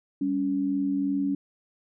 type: tone pair together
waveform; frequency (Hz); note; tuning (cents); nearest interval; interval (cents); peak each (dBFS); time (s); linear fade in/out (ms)
sine; 198.25 / 280.9; G3 / C#4; +20 / +23; tritone; 603; -31 / -24; 0.21-1.35; 5
effects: none